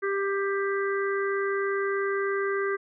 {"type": "harmonic tone", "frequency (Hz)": 395.2, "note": "G4", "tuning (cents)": 14, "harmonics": [1, 3, 4, 5], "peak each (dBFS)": [-26, -33, -33, -36], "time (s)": [0.02, 2.77], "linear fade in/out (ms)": 20, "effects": []}